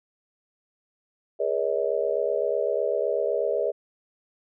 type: tone cluster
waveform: sine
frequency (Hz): 415.7 / 483.6 / 567 / 635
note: G#4 / B4 / C#5 / D#5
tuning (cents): +2 / -36 / +39 / +35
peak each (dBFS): -28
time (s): 1.39-3.72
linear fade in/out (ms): 20
effects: none